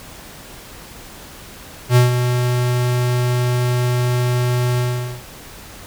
square tone with ADSR envelope, 123.47 Hz, B2, in tune, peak -8 dBFS, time 1.89-5.24 s, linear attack 72 ms, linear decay 140 ms, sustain -8 dB, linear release 460 ms, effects pink hiss -38 dBFS RMS until 5.86 s

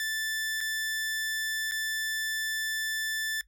sawtooth tone with dropouts, 1760 Hz, A6, in tune, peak -26 dBFS, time 0-3.41 s, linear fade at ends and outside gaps 1 ms, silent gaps 0.606-0.611 / 1.712-1.719 s, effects noise-tail reverb RT60 0.1 s tail -18 dB re dry + added 50 Hz sine -60 dBFS peak until 3.47 s

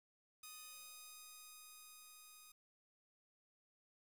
5% pulse tone with level ramp, 1244.5 Hz, D#6, in tune, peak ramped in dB -40 to -47 dBFS, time 0.43-2.52 s, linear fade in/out 5 ms, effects 11-bit

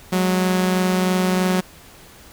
sawtooth tone pair together, 183.8 / 206.9 Hz, F#3 / G#3, -11 / -6 cents, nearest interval major second, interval 205 cents, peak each -13 / -23 dBFS, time 0.12-1.61 s, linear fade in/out 10 ms, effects pink hiss -45 dBFS RMS until 2.32 s

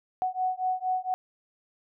sine beating tone pair, 740 / 744.3 Hz, F#5 / F#5, 0 / +10 cents, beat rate 4.3 Hz, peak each -29 dBFS, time 0.22-1.14 s, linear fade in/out 0 ms, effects none

